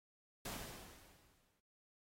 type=noise with exponential decay; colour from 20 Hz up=pink; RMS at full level=-43 dBFS; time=0.45-1.6 s; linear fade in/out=5 ms; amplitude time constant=250 ms; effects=AAC 48 kbps